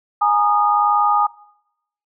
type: chord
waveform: sine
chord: Ab suspended second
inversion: none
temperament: equal with one note detuned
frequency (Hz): 830.6 / 932.3 / 1230.2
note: Ab5 / Bb5 / Eb6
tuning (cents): 0 / 0 / -20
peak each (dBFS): -16 / -22 / -16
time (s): 0.21-1.27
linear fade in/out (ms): 10
effects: noise-tail reverb RT60 0.8 s tail -22 dB re dry